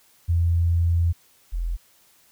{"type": "tone pair in turn", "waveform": "sine", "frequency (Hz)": [84.9, 42.45], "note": ["F2", "F1"], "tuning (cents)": [-48, -48], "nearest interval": "octave", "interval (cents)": 1200, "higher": "first", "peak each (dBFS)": [-17, -23], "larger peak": "first", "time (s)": [[0.28, 1.13], [1.52, 1.77]], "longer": "first", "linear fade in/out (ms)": 20, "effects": ["white hiss -58 dBFS RMS until 2.31 s"]}